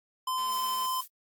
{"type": "tone", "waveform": "square", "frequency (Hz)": 1029, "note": "C6", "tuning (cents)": -29, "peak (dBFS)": -29, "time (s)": [0.27, 1.01], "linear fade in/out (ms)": 5}
{"type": "click train", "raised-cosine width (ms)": 0.2, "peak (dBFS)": -33, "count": 107, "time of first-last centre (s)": [0.38, 0.86], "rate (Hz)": 221}
{"type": "noise", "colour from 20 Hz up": "violet", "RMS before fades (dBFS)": -40, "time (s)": [0.48, 1.08], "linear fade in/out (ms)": 50}
{"effects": ["AAC 64 kbps"]}